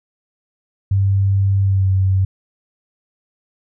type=tone with pitch glide; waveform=sine; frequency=98 to 95.21 Hz; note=G2 to G2; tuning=0 to -50 cents; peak=-12 dBFS; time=0.91-2.25 s; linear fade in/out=5 ms; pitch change=-50 cents; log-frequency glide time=1.63-1.88 s; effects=none